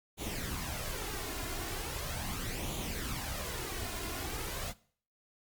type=noise with flanger; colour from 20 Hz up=pink; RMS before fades=-38 dBFS; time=0.17-4.74 s; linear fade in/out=50 ms; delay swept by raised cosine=0.29 to 2.89 ms; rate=0.39 Hz; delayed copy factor=+0.55; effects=noise-tail reverb RT60 0.5 s tail -20 dB re dry + Opus 48 kbps